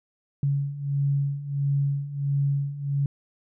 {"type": "beating tone pair", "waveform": "sine", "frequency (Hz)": [139.6, 141.1], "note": ["C#3", "C#3"], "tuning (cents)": [13, 31], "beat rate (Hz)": 1.5, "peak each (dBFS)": [-28, -24], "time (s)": [0.43, 3.06], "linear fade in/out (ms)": 2, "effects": []}